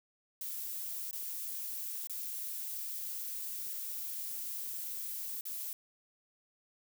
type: noise with dropouts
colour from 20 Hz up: violet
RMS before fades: -40 dBFS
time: 0.41-5.73 s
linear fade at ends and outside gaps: 2 ms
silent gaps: 1.111-1.129 / 2.072-2.096 / 5.41-5.453 s
effects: none